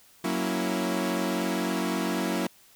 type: chord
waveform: sawtooth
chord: F# dominant seventh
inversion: none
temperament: equal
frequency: 185 / 233.1 / 277.2 / 329.6 Hz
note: F#3 / A#3 / C#4 / E4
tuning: 0 / 0 / 0 / 0 cents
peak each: -27 / -28 / -29 / -27 dBFS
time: 0.24-2.47 s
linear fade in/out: 5 ms
effects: white hiss -57 dBFS RMS until 2.75 s